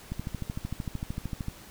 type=click train; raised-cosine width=5 ms; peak=-20 dBFS; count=19; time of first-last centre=0.12-1.484 s; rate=13.2 Hz; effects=pink hiss -49 dBFS RMS until 1.7 s